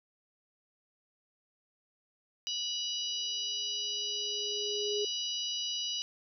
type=harmonic tone; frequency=978 Hz; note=B5; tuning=17 cents flat; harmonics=3 / 4 / 5 / 6; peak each=-35 / -40 / -39 / -42 dBFS; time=2.47-6.02 s; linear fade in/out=0 ms
type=tone with exponential growth; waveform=sine; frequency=415.3 Hz; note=G#4; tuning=in tune; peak=-30 dBFS; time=2.98-5.05 s; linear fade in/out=5 ms; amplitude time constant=450 ms
effects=none

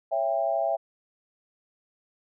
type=chord; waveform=sine; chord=C# diminished; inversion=none; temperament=just; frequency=554.4 / 665.2 / 798.3 Hz; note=C#5 / E5 / G5; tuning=0 / +16 / +31 cents; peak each=-31 / -25 / -29 dBFS; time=0.11-0.77 s; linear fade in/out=20 ms; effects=none

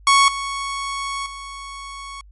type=tone with level steps; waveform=sawtooth; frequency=1108.7 Hz; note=C#6; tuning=in tune; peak=-7 / -20 / -28 dBFS; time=0.07-2.21 s; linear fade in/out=2 ms; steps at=0.28 / 1.26 s; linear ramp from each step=2 ms; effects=added 50 Hz sine -43 dBFS peak until 2.31 s + MP3 48 kbps

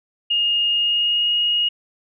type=tone with pitch glide; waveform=sine; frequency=2844 to 2874 Hz; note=F7 to F7; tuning=+31 to +49 cents; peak=-16 dBFS; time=0.3-1.69 s; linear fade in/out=10 ms; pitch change=+18 cents; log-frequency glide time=0.71-1.33 s; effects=none

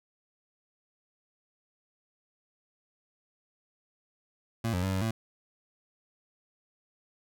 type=tone with pitch steps; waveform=25% pulse; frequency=114.4 / 89.8 / 95.5 / 94.6 / 112.5 Hz; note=A#2 / F2 / G2 / F#2 / A2; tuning=-32 / +49 / -45 / +39 / +39 cents; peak=-24 dBFS; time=4.64-5.11 s; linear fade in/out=5 ms; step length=94 ms; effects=none

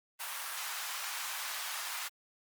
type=high-pass noise; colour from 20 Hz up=pink; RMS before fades=-39 dBFS; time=0.19-2.09 s; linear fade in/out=20 ms; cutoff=910 Hz; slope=24 dB/octave; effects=Opus 32 kbps

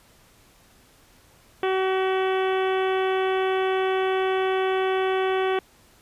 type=harmonic tone; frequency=378.6 Hz; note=F#4; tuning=40 cents sharp; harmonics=1 / 2 / 3 / 4 / 5 / 6 / 7 / 8 / 9; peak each=-22 / -28 / -32 / -34 / -36 / -38 / -39 / -40 / -41 dBFS; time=1.63-5.59 s; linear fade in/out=2 ms; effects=pink hiss -56 dBFS RMS until 6.01 s + resampled to 32000 Hz

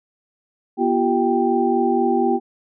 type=tone cluster; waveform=sine; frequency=243.4 / 343.1 / 387.2 / 786 Hz; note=B3 / F4 / G4 / G5; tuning=-25 / -31 / -21 / +4 cents; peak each=-21 dBFS; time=0.77-2.4 s; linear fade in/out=50 ms; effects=none

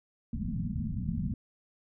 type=low-pass noise; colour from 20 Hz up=white; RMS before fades=-33 dBFS; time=0.33-1.34 s; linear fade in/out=2 ms; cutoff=240 Hz; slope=96 dB/octave; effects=none

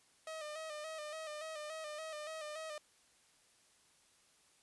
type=tone with vibrato; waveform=sawtooth; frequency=619 Hz; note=D#5; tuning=9 cents flat; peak=-39 dBFS; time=0.27-2.78 s; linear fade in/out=2 ms; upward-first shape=square; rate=3.5 Hz; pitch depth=48 cents each way; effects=white hiss -69 dBFS RMS until 4.62 s + resampled to 24000 Hz

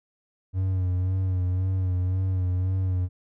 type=tone with vibrato; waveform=triangle; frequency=92.5 Hz; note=F#2; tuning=in tune; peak=-20 dBFS; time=0.53-3.09 s; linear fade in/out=50 ms; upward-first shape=sine; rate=1.9 Hz; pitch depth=40 cents each way; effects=none

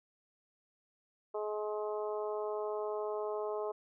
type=harmonic tone; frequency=211.4 Hz; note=G#3; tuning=31 cents sharp; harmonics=2 / 3 / 4 / 5 / 6; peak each=-36 / -40 / -44 / -45 / -51 dBFS; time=1.34-3.72 s; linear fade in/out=10 ms; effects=none

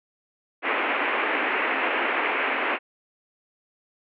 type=band-pass noise; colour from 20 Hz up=white; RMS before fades=-25 dBFS; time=0.62-2.79 s; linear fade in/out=50 ms; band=260 to 2600 Hz; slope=48 dB/octave; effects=none

